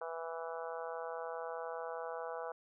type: harmonic tone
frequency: 164.8 Hz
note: E3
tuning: in tune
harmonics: 3 / 4 / 5 / 6 / 7 / 8 / 9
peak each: -43 / -45 / -47 / -49 / -50 / -51 / -52 dBFS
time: 0.01-2.52 s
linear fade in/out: 5 ms
effects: none